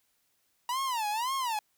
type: tone with vibrato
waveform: 45% pulse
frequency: 949 Hz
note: A#5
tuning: 31 cents sharp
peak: -29 dBFS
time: 0.69-1.59 s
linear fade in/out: 2 ms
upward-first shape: sine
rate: 1.9 Hz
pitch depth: 230 cents each way
effects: white hiss -73 dBFS RMS until 1.77 s